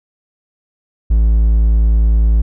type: tone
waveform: triangle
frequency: 55 Hz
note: A1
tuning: in tune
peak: -6 dBFS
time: 1.1-2.42 s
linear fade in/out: 10 ms
effects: none